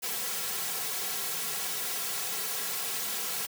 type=noise with comb filter; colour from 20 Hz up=white; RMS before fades=-33 dBFS; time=0.02-3.47 s; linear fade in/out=20 ms; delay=3.3 ms; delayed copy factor=-0.85; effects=high-pass 200 Hz 12 dB/octave